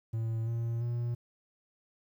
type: tone with pitch steps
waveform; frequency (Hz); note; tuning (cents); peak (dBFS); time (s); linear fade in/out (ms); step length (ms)
triangle; 113 / 116.11 / 119.31; A2 / A#2 / A#2; +47 / -6 / +41; -28; 0.13-1.15; 10; 340
effects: 11-bit